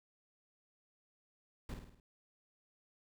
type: noise with echo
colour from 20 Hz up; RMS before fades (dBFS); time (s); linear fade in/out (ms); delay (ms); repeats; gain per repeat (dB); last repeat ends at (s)
brown; -42; 1.69-1.74; 2; 52; 5; -5; 2
effects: none